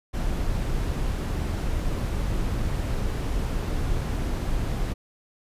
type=noise; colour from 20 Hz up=brown; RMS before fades=-26 dBFS; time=0.13-4.94 s; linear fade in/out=20 ms; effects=resampled to 32000 Hz